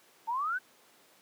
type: exponential sweep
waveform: sine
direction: up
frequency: 880 to 1568 Hz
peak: -29 dBFS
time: 0.27-0.59 s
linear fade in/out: 20 ms
effects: pink hiss -61 dBFS RMS until 1.21 s + high-pass 300 Hz 12 dB/octave